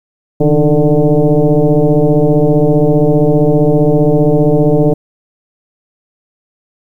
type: tone with frequency modulation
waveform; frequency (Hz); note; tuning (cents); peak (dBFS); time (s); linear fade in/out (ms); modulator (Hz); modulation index
sine; 142.4; C#3; +47; -6; 0.4-4.94; 10; 150; 3
effects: 8-bit